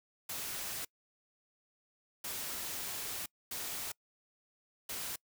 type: noise bursts at uneven times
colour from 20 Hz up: white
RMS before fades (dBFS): -40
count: 4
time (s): 0.29-0.85 / 2.24-3.26 / 3.51-3.92 / 4.89-5.16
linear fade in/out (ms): 5
effects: noise-tail reverb RT60 0.1 s tail -25 dB re dry